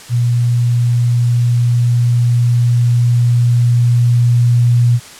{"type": "tone with level ramp", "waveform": "sine", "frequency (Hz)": 120.3, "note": "B2", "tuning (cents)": -45, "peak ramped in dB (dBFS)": [-10, -7], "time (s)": [0.09, 5], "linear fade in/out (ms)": 50, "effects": ["white hiss -35 dBFS RMS until 5.19 s", "low-pass 9000 Hz 12 dB/octave"]}